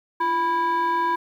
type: tone with frequency modulation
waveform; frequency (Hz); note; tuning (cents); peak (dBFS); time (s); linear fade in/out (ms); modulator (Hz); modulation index
sine; 987.8; B5; 0; -17; 0.2-1.16; 10; 644; 0.6
effects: tanh soft clip ceiling -18 dBFS + 9-bit